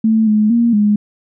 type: tone with pitch steps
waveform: sine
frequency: 221.2 / 212.9 / 234.6 / 208.2 Hz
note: A3 / G#3 / A#3 / G#3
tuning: +9 / +43 / +11 / +5 cents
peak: -9 dBFS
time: 0.04-0.96 s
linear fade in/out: 5 ms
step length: 230 ms
effects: none